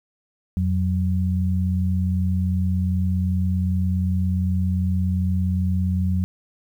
sine tone pair together, 87.61 / 185 Hz, F2 / F#3, +6 / 0 cents, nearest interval octave + minor second, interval 1294 cents, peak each -20 / -23 dBFS, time 0.57-6.24 s, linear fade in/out 0 ms, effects 9-bit

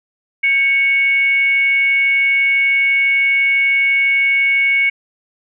sine tone with frequency modulation, 2217 Hz, C#7, in tune, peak -11 dBFS, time 0.43-4.9 s, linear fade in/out 10 ms, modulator 612 Hz, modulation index 0.26, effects none

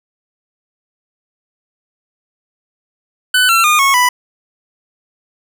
25% pulse tone with pitch steps, 1500 / 1351.9 / 1218.4 / 1098.1 / 989.6 Hz, F#6 / E6 / D#6 / C#6 / B5, +23 / +43 / -37 / -17 / +3 cents, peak -5 dBFS, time 3.34-4.09 s, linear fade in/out 5 ms, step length 150 ms, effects none

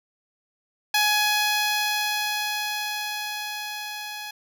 10% pulse tone with level ramp, 839 Hz, G#5, 17 cents sharp, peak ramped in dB -10 to -25 dBFS, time 0.94-4.31 s, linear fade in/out 5 ms, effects none

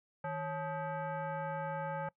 sine tone with frequency modulation, 158.5 Hz, D#3, 32 cents sharp, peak -35 dBFS, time 0.24-2.09 s, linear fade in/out 5 ms, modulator 709 Hz, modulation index 1.6, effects noise-tail reverb RT60 0.1 s tail -22 dB re dry

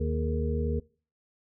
harmonic tone with a mistuned harmonic, 77.78 Hz, D#2, in tune, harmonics 1 / 2 / 3 / 5 / 6, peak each -28 / -35 / -34 / -36 / -34 dBFS, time 0-0.8 s, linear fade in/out 10 ms, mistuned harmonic 5, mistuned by +110 cents, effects noise-tail reverb RT60 0.4 s tail -23 dB re dry

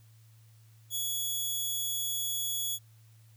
10% pulse tone, 3380 Hz, G#7, 30 cents sharp, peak -23 dBFS, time 0.9-2.79 s, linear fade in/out 50 ms, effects added 111 Hz sine -55 dBFS peak until 3.36 s + white hiss -67 dBFS RMS until 3.36 s

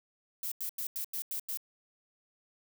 violet noise bursts, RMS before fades -36 dBFS, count 7, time 0.43-1.573 s, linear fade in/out 2 ms, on 87 ms, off 89 ms, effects none

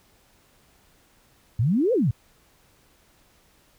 sine exponential two-way sweep, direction up then down, 101.1 to 532 to 101.1 Hz, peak -18 dBFS, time 1.59-2.11 s, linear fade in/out 5 ms, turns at 1.93 s, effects pink hiss -60 dBFS RMS until 3.78 s

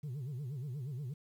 sine tone with vibrato, 134.9 Hz, C#3, 47 cents flat, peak -35 dBFS, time 0.03-1.14 s, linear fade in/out 10 ms, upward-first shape sine, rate 8.4 Hz, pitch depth 210 cents each way, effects tanh soft clip ceiling -37 dBFS + 11-bit

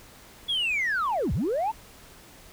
sine linear two-way sweep, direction down then up, 3424 to 52.3 to 929 Hz, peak -22 dBFS, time 0.48-1.72 s, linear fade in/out 20 ms, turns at 1.33 s, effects tanh soft clip ceiling -21 dBFS + pink hiss -50 dBFS RMS until 2.52 s

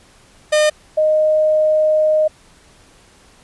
45% pulse / sine tone pair in turn, 608 / 618.6 Hz, D#5 / D#5, -40 / -10 cents, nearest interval unison, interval 30 cents, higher second, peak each -11 dBFS, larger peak neither, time 0.52-0.7 / 0.97-2.28 s, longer second, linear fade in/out 10 ms, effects pink hiss -49 dBFS RMS until 3.43 s + resampled to 24000 Hz

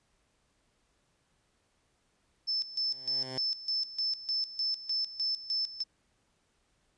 sine tone with tremolo, 5274 Hz, E8, in tune, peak -28 dBFS, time 2.47-5.84 s, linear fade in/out 20 ms, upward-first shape square, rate 3.3 Hz, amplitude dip 80%
10% pulse tone with exponential growth, 130.2 Hz, C3, 8 cents flat, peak -28 dBFS, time 2.69-3.38 s, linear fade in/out 5 ms, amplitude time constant 150 ms
effects pink hiss -73 dBFS RMS until 6.97 s + resampled to 22050 Hz

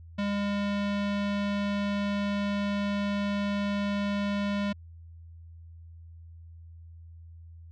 square tone with low-pass filter, 202.5 Hz, G#3, 43 cents flat, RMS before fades -29 dBFS, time 0.18-4.73 s, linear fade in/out 10 ms, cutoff 3400 Hz, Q 1.3, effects added 83 Hz sine -45 dBFS peak until 7.71 s

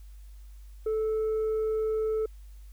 sine tone with tanh clipping, 437.1 Hz, A4, 11 cents flat, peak -26 dBFS, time 0.86-2.26 s, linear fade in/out 5 ms, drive 2 dB, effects added 50 Hz sine -44 dBFS peak until 2.72 s + white hiss -65 dBFS RMS until 2.72 s

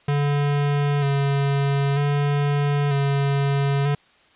square tone with vibrato, 141.9 Hz, C#3, 41 cents sharp, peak -19 dBFS, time 0.08-3.95 s, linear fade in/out 5 ms, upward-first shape square, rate 0.53 Hz, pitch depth 25 cents each way, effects white hiss -56 dBFS RMS until 4.35 s + resampled to 8000 Hz

